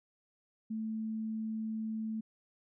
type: tone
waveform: sine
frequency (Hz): 220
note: A3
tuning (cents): 0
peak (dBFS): -34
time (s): 0.7-2.21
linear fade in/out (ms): 10
effects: none